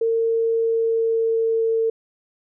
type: tone with pitch glide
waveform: sine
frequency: 455.3 to 450.9 Hz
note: A#4 to A4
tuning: -41 to +42 cents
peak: -17 dBFS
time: 0.01-1.9 s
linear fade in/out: 5 ms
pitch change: -17 cents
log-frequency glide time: 0.57-1.76 s
effects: none